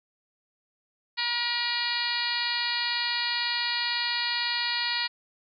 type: harmonic tone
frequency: 478 Hz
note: A#4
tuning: 43 cents sharp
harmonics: 2 / 3 / 4 / 5 / 6 / 7 / 8 / 9 / 10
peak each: -36 / -39 / -32 / -35 / -36 / -39 / -35 / -31 / -35 dBFS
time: 1.17-5.08 s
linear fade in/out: 20 ms
effects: none